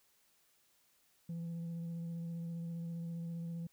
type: tone with vibrato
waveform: sine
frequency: 168.1 Hz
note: E3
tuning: 34 cents sharp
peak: -36 dBFS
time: 1.29-3.67 s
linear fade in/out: 5 ms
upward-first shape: triangle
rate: 15 Hz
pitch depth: 18 cents each way
effects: tanh soft clip ceiling -38 dBFS + white hiss -72 dBFS RMS until 3.72 s